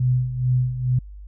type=tone with tremolo; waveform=sine; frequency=126.3 Hz; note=B2; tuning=39 cents sharp; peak=-15 dBFS; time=0-0.99 s; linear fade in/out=5 ms; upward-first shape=sine; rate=2.3 Hz; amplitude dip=70%; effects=added 50 Hz sine -36 dBFS peak until 1.27 s